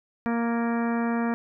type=harmonic tone with a mistuned harmonic; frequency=233.1 Hz; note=A#3; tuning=in tune; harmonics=1 / 2 / 3 / 4 / 5 / 6 / 7 / 8 / 10; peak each=-24 / -33 / -34 / -36 / -38 / -39 / -40 / -41 / -45 dBFS; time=0.26-1.34 s; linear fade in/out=0 ms; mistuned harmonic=7; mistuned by=+21 cents; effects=none

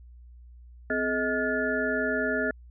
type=tone cluster; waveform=sine; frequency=256.6 / 427.4 / 631 / 1426 / 1730 Hz; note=C4 / G#4 / D#5 / F6 / A6; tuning=-34 / +50 / +24 / +36 / -30 cents; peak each=-31 dBFS; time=0.9-2.51 s; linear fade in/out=2 ms; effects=added 60 Hz sine -46 dBFS peak until 2.7 s

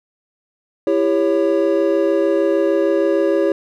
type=chord; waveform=triangle; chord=C# diminished; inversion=first; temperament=just; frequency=332.6 / 399.1 / 554.4 Hz; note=E4 / G4 / C#5; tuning=+16 / +31 / 0 cents; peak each=-16 dBFS; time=0.87-3.52 s; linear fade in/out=2 ms; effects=none

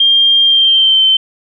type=tone with pitch glide; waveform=sine; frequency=3200 to 3091 Hz; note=G7 to G7; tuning=+35 to -25 cents; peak=-6 dBFS; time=0-1.17 s; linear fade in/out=5 ms; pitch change=-60 cents; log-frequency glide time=0.44-1.05 s; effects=none

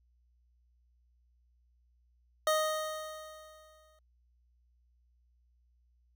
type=tone with exponential decay; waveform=25% pulse; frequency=622.3 Hz; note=D#5; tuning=in tune; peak=-21 dBFS; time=2.47-3.99 s; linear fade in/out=2 ms; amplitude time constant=330 ms; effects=added 60 Hz sine -66 dBFS peak until 6.15 s

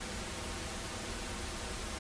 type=noise with comb filter; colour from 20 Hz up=pink; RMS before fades=-40 dBFS; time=0-1.99 s; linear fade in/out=10 ms; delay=7 ms; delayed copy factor=-0.6; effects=resampled to 22050 Hz

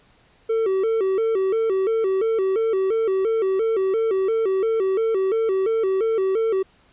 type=tone with vibrato; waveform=triangle; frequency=414.2 Hz; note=G#4; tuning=5 cents flat; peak=-16 dBFS; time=0.49-6.63 s; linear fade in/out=10 ms; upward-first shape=square; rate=2.9 Hz; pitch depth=140 cents each way; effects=pink hiss -57 dBFS RMS until 6.92 s + resampled to 8000 Hz

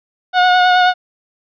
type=tone with vibrato; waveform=30% pulse; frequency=727 Hz; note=F#5; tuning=31 cents flat; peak=-6 dBFS; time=0.33-0.94 s; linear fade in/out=50 ms; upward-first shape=sine; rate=9.4 Hz; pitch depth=18 cents each way; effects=resampled to 11025 Hz

